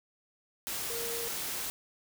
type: tone in noise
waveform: sine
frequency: 466.2 Hz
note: A#4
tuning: in tune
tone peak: -38 dBFS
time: 0.9-1.28 s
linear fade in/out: 0 ms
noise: white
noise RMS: -36 dBFS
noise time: 0.67-1.7 s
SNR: -5 dB
effects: none